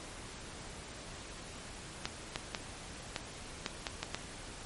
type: clicks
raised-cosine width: 0.2 ms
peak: -16 dBFS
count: 8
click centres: 2.055 / 2.359 / 2.548 / 3.162 / 3.662 / 3.868 / 4.03 / 4.146 s
effects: pink hiss -47 dBFS RMS until 4.65 s + MP3 48 kbps